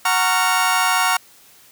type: chord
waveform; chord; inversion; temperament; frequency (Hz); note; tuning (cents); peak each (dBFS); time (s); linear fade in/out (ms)
30% pulse; Gb major seventh; none; just; 740 / 925 / 1110 / 1387.5; Gb5 / Bb5 / Db6 / F6; 0 / -14 / +2 / -12; -19; 0.05-1.17; 5
effects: white hiss -49 dBFS RMS until 1.71 s + high-pass 60 Hz 12 dB/octave